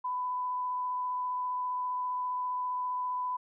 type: tone with vibrato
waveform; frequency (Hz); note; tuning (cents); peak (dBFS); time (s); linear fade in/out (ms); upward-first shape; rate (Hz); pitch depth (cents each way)
sine; 999; B5; +20; -30; 0.04-3.37; 10; sine; 15; 8
effects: none